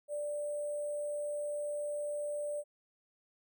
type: tone with sample-and-hold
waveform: sine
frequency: 587.3 Hz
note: D5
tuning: in tune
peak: -34 dBFS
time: 0.08-2.64 s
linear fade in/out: 50 ms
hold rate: 8820 Hz
effects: none